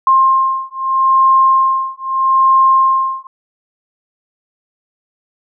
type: beating tone pair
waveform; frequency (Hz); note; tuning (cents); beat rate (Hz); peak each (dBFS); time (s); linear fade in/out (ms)
sine; 1060 / 1060.79; C6 / C6; +22 / +23; 0.79; -12 / -12; 0.07-3.27; 2
effects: none